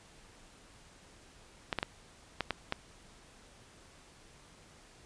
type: clicks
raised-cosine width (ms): 0.3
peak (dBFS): -15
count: 6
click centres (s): 1.728 / 1.787 / 1.829 / 2.407 / 2.507 / 2.724
effects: pink hiss -58 dBFS RMS until 5.05 s + resampled to 22050 Hz